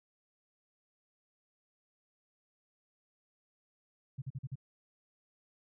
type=tone bursts; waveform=sine; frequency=132.7 Hz; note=C3; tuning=25 cents sharp; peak=-36 dBFS; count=5; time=4.18-4.556 s; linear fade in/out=10 ms; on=40 ms; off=44 ms; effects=none